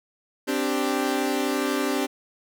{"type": "chord", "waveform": "sawtooth", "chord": "C suspended second", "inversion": "none", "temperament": "equal", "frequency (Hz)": [261.6, 293.7, 392], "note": ["C4", "D4", "G4"], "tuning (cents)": [0, 0, 0], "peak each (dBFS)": [-23, -23, -24], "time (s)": [0.47, 2.07], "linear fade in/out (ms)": 20, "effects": []}